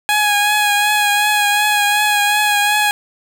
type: tone with vibrato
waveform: 15% pulse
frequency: 831 Hz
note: G#5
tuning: 1 cent sharp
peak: -6 dBFS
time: 0.09-2.91 s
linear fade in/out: 0 ms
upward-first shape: triangle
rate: 2.7 Hz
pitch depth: 31 cents each way
effects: none